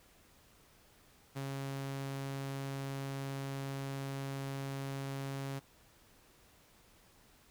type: tone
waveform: sawtooth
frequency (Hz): 136.9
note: C#3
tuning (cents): -21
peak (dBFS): -34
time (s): 1.35-5.6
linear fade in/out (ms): 20
effects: pink hiss -64 dBFS RMS until 7.5 s